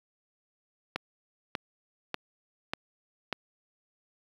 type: click train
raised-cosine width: 0.3 ms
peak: -14 dBFS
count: 5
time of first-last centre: 0.96-3.327 s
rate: 1.69 Hz
effects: high-pass 100 Hz 12 dB/octave + 8-bit